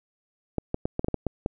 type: clicks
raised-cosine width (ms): 2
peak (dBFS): -12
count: 9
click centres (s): 0.583 / 0.744 / 0.855 / 0.994 / 1.045 / 1.084 / 1.143 / 1.267 / 1.461
effects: none